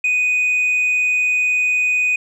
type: tone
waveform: sine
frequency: 2489 Hz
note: D#7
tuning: in tune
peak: -12 dBFS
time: 0.04-2.16 s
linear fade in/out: 5 ms
effects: tanh soft clip ceiling -13 dBFS